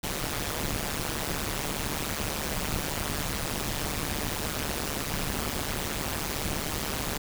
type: noise with amplitude modulation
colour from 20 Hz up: pink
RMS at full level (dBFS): -27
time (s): 0.03-7.18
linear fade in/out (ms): 10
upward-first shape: sine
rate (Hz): 148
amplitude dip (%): 100
effects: none